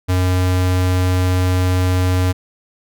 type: tone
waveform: square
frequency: 91.5 Hz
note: F#2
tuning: 19 cents flat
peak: -14 dBFS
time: 0.08-2.33 s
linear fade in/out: 20 ms
effects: none